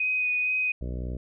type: tone with vibrato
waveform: sine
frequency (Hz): 2497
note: D#7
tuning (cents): +6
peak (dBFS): -23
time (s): 0-0.72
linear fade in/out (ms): 5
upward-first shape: sine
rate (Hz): 2.2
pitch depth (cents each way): 13
type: harmonic tone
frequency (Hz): 61.74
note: B1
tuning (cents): 0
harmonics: 1 / 2 / 3 / 4 / 5 / 6 / 7 / 8 / 9 / 10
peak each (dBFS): -31 / -37 / -41 / -43 / -45 / -47 / -48 / -49 / -50 / -51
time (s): 0.81-1.17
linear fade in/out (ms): 5
effects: none